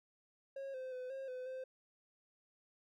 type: tone with pitch steps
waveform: triangle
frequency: 545 / 517 / 506 / 536 / 507 / 519 Hz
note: C#5 / C5 / B4 / C5 / B4 / C5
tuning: -29 / -21 / +42 / +42 / +45 / -14 cents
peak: -40 dBFS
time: 0.56-1.64 s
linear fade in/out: 5 ms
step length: 180 ms
effects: none